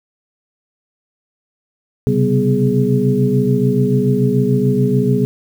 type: tone cluster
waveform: sine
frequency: 128.9 / 135.8 / 192 / 246.9 / 416.9 Hz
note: C3 / C#3 / G3 / B3 / G#4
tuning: -26 / -35 / -36 / 0 / +7 cents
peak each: -18 dBFS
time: 2.07-5.25 s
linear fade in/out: 0 ms
effects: 7-bit